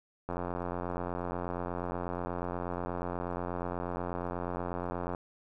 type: click train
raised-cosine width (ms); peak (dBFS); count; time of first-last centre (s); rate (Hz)
1; -21; 430; 0.29-5.148; 88.3
effects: none